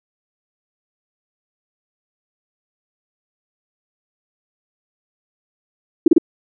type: tone bursts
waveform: sine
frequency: 330 Hz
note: E4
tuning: 2 cents sharp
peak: -5 dBFS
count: 3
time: 6.06-6.182 s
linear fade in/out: 5 ms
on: 20 ms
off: 31 ms
effects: none